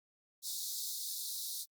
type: high-pass noise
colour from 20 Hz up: pink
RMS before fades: -40 dBFS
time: 0.42-1.66 s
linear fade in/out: 50 ms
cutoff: 3700 Hz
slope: 96 dB/octave
effects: Opus 48 kbps